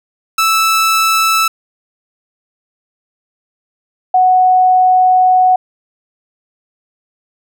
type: tone pair in turn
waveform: sawtooth / sine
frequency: 1315 / 739.5 Hz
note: E6 / F#5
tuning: -5 / -1 cents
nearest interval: minor seventh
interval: 996 cents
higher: first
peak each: -6 dBFS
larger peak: neither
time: 0.38-1.48 / 4.14-5.56 s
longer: second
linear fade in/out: 5 ms
effects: none